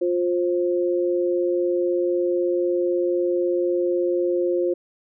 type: tone pair together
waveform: sine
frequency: 352.9 / 529 Hz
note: F4 / C5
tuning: +18 / +19 cents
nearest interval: perfect fifth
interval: 701 cents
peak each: -20 / -24 dBFS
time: 0.01-4.74 s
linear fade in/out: 10 ms
effects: none